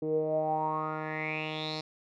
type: tone with low-pass filter sweep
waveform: 10% pulse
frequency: 155.56 Hz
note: D#3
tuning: in tune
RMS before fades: -32 dBFS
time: 0.02-1.81 s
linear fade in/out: 5 ms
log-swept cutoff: 390 to 4700 Hz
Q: 8
effects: none